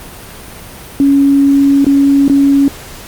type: tone with dropouts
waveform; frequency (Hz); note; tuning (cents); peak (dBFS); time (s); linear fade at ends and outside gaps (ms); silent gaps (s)
sine; 278.6; C#4; +9; -5; 1-2.68; 1; 1.845-1.866 / 2.28-2.297
effects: pink hiss -31 dBFS RMS until 3.07 s + Opus 32 kbps